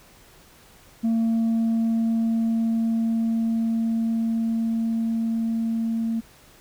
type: tone with level ramp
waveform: sine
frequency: 227 Hz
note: A#3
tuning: 46 cents flat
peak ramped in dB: -16 to -21 dBFS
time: 1.03-6.21 s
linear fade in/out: 20 ms
effects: tanh soft clip ceiling -18 dBFS + pink hiss -52 dBFS RMS until 6.6 s